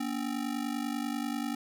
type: ring-modulated tone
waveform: square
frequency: 261.6 Hz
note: C4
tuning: in tune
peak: -29 dBFS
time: 0-1.55 s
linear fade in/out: 5 ms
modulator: 25.1 Hz
effects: none